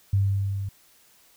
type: tone with level ramp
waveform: sine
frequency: 98.6 Hz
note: G2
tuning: 11 cents sharp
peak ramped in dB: -17 to -28 dBFS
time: 0.13-0.69 s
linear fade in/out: 5 ms
effects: white hiss -58 dBFS RMS until 1.36 s